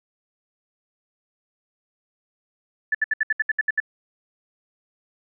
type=tone bursts; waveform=sine; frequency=1744 Hz; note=A6; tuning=16 cents flat; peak=-17 dBFS; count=10; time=2.92-3.802 s; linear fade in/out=5 ms; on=27 ms; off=68 ms; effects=none